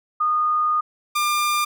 sine / sawtooth tone pair in turn, 1228 / 1197.9 Hz, D#6 / D6, -23 / +34 cents, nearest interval unison, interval 43 cents, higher first, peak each -17 / -15 dBFS, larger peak second, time 0.2-0.81 / 1.15-1.65 s, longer first, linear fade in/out 10 ms, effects none

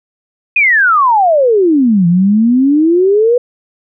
sine exponential two-way sweep, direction down then up, 2532 to 167.9 to 498.4 Hz, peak -6 dBFS, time 0.56-3.38 s, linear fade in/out 5 ms, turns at 2.07 s, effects none

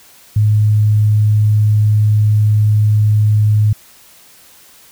sine tone, 106.1 Hz, G#2, 38 cents sharp, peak -8 dBFS, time 0.36-3.73 s, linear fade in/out 5 ms, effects white hiss -44 dBFS RMS until 4.91 s

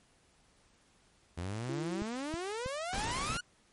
sawtooth exponential sweep, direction up, 82.8 to 1480 Hz, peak -32 dBFS, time 1.37-3.41 s, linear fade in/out 10 ms
sine tone, 337 Hz, E4, 38 cents sharp, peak -36 dBFS, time 1.69-2.02 s, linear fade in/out 2 ms
click train, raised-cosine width 5 ms, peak -28 dBFS, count 5, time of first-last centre 2.02-3.302 s, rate 3.12 Hz
pink noise, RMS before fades -38 dBFS, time 2.93-3.37 s, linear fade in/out 0 ms
effects pink hiss -67 dBFS RMS until 3.72 s + MP3 48 kbps

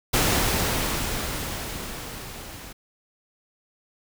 pink noise with level ramp, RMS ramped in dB -20 to -41 dBFS, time 0.13-2.73 s, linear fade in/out 10 ms, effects none

